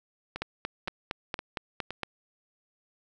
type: two click trains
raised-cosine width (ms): 0.3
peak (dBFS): -19 / -15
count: 4 / 8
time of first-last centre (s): 0.36-1.906 / 0.42-2.033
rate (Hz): 1.94 / 4.34
effects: none